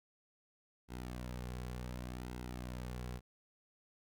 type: tone with flanger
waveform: sawtooth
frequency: 61.7 Hz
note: B1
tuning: 1 cent flat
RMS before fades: -44 dBFS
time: 0.88-3.21 s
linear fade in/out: 50 ms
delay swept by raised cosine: 1.7 to 3.3 ms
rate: 0.68 Hz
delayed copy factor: -0.5
effects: none